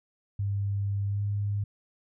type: tone with pitch glide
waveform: sine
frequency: 100 to 101.92 Hz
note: G2 to G#2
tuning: +35 to -32 cents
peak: -26 dBFS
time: 0.39-1.64 s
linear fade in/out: 5 ms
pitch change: +33 cents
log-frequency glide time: 1.07-1.21 s
effects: none